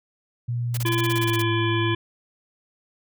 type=tone with pitch glide; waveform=sine; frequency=119.9 to 111.23 Hz; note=A#2 to A2; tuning=+49 to +19 cents; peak=-23 dBFS; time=0.48-1.95 s; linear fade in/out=10 ms; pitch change=-130 cents; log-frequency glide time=1.13-1.38 s
type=noise bursts; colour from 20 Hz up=white; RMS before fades=-32 dBFS; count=12; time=0.74-1.422 s; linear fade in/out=5 ms; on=33 ms; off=26 ms
type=harmonic tone; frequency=339.8 Hz; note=F4; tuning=47 cents flat; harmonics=1 / 3 / 5 / 7 / 9 / 10; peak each=-24 / -29 / -31 / -32 / -34 / -34 dBFS; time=0.85-1.95 s; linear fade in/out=5 ms
effects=none